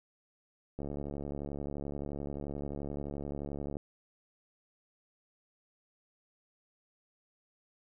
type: click train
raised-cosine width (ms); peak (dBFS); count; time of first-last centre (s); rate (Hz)
2; -26; 214; 0.79-3.769; 71.5
effects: none